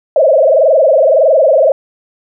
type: tone with frequency modulation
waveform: sine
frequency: 587.3 Hz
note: D5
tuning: in tune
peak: -5 dBFS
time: 0.16-1.72 s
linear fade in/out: 2 ms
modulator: 21.7 Hz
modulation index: 3.3
effects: none